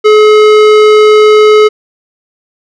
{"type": "tone with tanh clipping", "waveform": "sine", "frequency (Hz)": 426.3, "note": "G#4", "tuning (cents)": 45, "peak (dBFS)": -3, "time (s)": [0.04, 1.69], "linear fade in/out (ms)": 20, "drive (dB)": 18, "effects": []}